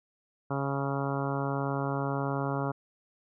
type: harmonic tone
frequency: 138.59 Hz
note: C#3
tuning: in tune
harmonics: 1 / 2 / 3 / 4 / 5 / 6 / 7 / 8 / 9 / 10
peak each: -32 / -35 / -37 / -38 / -39 / -40 / -40 / -41 / -42 / -42 dBFS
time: 0.5-2.72 s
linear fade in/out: 10 ms
effects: none